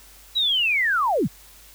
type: linear sweep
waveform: sine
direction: down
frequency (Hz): 3951 to 86.4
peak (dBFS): -18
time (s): 0.35-1.28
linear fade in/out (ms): 20
effects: added 50 Hz sine -52 dBFS peak until 1.74 s + white hiss -49 dBFS RMS until 1.74 s